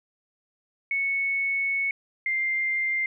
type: tone pair in turn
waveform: sine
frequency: 2210 / 2098 Hz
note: C#7 / C7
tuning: -6 / +4 cents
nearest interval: minor second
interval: 90 cents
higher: first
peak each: -23 dBFS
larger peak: neither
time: 0.91-1.91 / 2.26-3.06 s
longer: first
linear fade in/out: 2 ms
effects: none